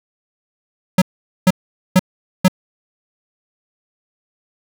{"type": "tone bursts", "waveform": "square", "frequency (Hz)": 185, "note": "F#3", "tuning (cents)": 0, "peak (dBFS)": -8, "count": 4, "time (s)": [0.98, 2.482], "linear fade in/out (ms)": 5, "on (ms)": 38, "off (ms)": 450, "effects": []}